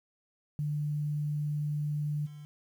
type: tone with level steps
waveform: sine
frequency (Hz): 148.5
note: D3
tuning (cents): +20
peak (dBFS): -29 / -43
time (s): 0.59-2.45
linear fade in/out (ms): 0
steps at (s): 2.25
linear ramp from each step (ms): 20
effects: 10-bit